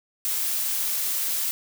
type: noise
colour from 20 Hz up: blue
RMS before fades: -26 dBFS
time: 0.25-1.51 s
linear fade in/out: 0 ms
effects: none